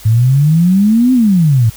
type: exponential two-way sweep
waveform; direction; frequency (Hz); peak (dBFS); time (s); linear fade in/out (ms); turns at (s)
sine; up then down; 106.5 to 261.6 to 106.5; -6; 0.05-1.7; 10; 1.13
effects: added 50 Hz sine -41 dBFS peak until 1.76 s + white hiss -36 dBFS RMS until 1.76 s